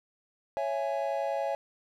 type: chord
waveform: triangle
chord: C# minor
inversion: none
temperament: just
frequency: 554.4 / 665.2 / 831.5 Hz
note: C#5 / E5 / G#5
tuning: 0 / +16 / +2 cents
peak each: -30 / -31 / -32 dBFS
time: 0.57-1.55 s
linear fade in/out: 0 ms
effects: none